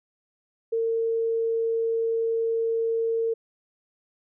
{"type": "tone", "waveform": "sine", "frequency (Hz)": 455.2, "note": "A#4", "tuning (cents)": -41, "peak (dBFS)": -22, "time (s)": [0.72, 3.34], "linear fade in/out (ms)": 10, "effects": []}